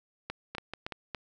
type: two click trains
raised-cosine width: 0.3 ms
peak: -19 / -21 dBFS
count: 4 / 3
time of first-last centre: 0.3-1.147 / 0.55-0.922 s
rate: 3.54 / 5.37 Hz
effects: none